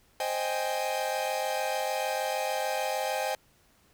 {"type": "chord", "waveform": "45% pulse", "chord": "Ab major seventh", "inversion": "first", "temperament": "equal", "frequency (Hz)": [523.3, 622.3, 784, 830.6], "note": ["C5", "Eb5", "G5", "Ab5"], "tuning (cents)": [0, 0, 0, 0], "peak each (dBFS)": -34, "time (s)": [0.2, 3.35], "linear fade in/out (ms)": 2, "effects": ["pink hiss -64 dBFS RMS until 3.93 s"]}